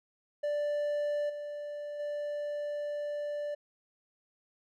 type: tone with level steps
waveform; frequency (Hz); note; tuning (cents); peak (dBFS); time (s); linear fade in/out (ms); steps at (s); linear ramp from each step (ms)
triangle; 587.3; D5; 0; -27 / -35 / -31; 0.43-3.55; 10; 1.29 / 1.99; 10
effects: none